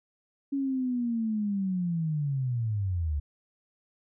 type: linear sweep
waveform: sine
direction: down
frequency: 280 to 69.8 Hz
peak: -26 dBFS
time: 0.52-3.2 s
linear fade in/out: 10 ms
effects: none